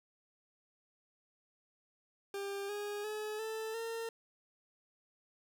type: tone with pitch steps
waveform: 40% pulse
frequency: 398.3 / 412.1 / 426.4 / 441.2 / 456.5 Hz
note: G4 / G#4 / G#4 / A4 / A#4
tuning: +28 / -13 / +46 / +5 / -36 cents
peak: -37 dBFS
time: 2.34-4.09 s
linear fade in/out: 2 ms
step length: 350 ms
effects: none